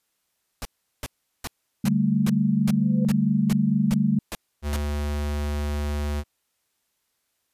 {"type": "noise bursts", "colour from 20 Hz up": "pink", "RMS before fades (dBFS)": -31, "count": 11, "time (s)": [0.62, 4.761], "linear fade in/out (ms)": 0, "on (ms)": 31, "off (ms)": 380}
{"type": "chord", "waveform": "sine", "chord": "D suspended fourth", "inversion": "none", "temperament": "just", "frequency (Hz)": [146.83, 195.78, 220.2], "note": ["D3", "G3", "A3"], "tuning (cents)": [0, -2, 2], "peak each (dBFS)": [-25, -22, -22], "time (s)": [1.84, 4.19], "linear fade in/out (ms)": 5}
{"type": "tone with exponential growth", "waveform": "sine", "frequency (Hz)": 507, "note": "B4", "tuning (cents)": 45, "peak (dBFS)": -29, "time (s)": [2.69, 3.05], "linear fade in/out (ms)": 0, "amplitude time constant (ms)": 77}
{"type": "tone", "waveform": "square", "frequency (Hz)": 73.42, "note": "D2", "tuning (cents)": 0, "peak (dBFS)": -25, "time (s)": [4.62, 6.24], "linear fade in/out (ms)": 50}
{"effects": ["white hiss -74 dBFS RMS until 7.53 s", "resampled to 32000 Hz"]}